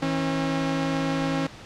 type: tone pair together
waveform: sawtooth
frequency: 161 / 270.8 Hz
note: E3 / C#4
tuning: -41 / -40 cents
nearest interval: major sixth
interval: 901 cents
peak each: -24 / -21 dBFS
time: 0.02-1.47 s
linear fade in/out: 5 ms
effects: pink hiss -43 dBFS RMS until 1.65 s + low-pass 5000 Hz 12 dB/octave